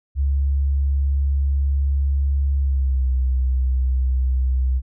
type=tone with pitch glide; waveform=sine; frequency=69.3 to 64.29 Hz; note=C#2 to C2; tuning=0 to -30 cents; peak=-16 dBFS; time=0.15-4.82 s; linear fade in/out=50 ms; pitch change=-130 cents; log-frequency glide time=2.56-3.08 s; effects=none